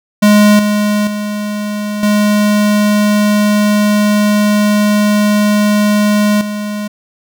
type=tone with level steps; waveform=square; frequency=208.4 Hz; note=G#3; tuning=6 cents sharp; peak=-5 / -11 / -17 / -9 / -18 dBFS; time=0.22-6.88 s; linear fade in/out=10 ms; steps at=0.59 / 1.07 / 2.03 / 6.41 s; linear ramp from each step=2 ms; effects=none